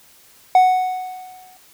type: tone with exponential decay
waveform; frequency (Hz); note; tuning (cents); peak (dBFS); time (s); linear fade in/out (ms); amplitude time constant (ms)
triangle; 740; F#5; 0; -5; 0.55-1.57; 2; 220
effects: white hiss -50 dBFS RMS until 1.73 s